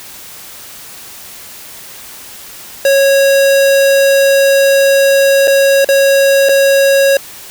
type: tone with dropouts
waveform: square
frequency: 550 Hz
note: C#5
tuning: 14 cents flat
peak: -7 dBFS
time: 2.85-7.17 s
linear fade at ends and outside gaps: 2 ms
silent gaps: 5.474-5.478 / 5.846-5.888 / 6.488-6.492 s
effects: white hiss -32 dBFS RMS until 7.5 s